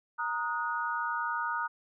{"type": "chord", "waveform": "sine", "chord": "D# minor", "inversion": "second", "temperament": "equal with one note detuned", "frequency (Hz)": [932.3, 1244.5, 1456.2], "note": ["A#5", "D#6", "F#6"], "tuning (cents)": [0, 0, -28], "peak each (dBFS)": -34, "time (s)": [0.18, 1.68], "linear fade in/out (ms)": 20, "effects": []}